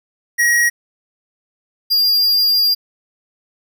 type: tone pair in turn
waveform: square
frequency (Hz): 1897 / 4802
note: A#6 / D8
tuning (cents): +30 / +38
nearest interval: octave + major third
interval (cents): 1608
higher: second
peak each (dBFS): -12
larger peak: neither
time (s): 0.38-0.7 / 1.9-2.75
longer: second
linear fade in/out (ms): 20
effects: 9-bit